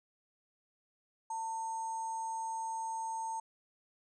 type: tone with sample-and-hold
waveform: sine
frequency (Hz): 900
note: A5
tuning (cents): +39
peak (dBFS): -35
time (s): 1.3-3.4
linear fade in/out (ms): 5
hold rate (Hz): 7350
effects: resampled to 24000 Hz